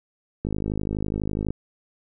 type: click train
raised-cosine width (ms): 3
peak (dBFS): -14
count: 56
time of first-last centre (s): 0.45-1.506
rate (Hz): 52.1
effects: none